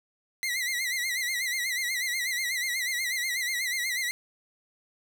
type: tone with vibrato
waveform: sawtooth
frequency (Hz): 2021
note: B6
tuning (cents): +39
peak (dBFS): -24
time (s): 0.43-4.11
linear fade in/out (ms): 0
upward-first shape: sine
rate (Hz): 8.2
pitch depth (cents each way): 98
effects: none